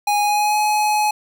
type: tone with pitch glide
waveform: square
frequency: 826 to 844.8 Hz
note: G#5 to G#5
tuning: -10 to +29 cents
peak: -16 dBFS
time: 0.07-1.11 s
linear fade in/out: 5 ms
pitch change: +39 cents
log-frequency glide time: 0.21-0.58 s
effects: none